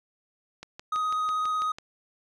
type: click train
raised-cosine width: 0.2 ms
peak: -23 dBFS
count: 8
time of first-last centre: 0.63-1.785 s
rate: 6.06 Hz
type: tone with vibrato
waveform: triangle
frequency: 1253 Hz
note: D#6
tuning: 12 cents sharp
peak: -23 dBFS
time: 0.92-1.72 s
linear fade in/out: 5 ms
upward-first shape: triangle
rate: 16 Hz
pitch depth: 11 cents each way
effects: resampled to 24000 Hz